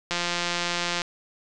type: click train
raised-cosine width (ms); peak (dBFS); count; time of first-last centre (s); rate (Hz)
0.2; -9; 159; 0.11-1.018; 174
effects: resampled to 22050 Hz